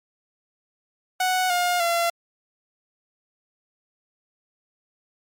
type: tone with pitch steps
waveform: sawtooth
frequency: 740 / 710.7 / 682.5 Hz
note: F#5 / F5 / F5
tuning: 0 / +30 / -40 cents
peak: -16 dBFS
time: 1.2-2.1 s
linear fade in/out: 5 ms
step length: 300 ms
effects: MP3 96 kbps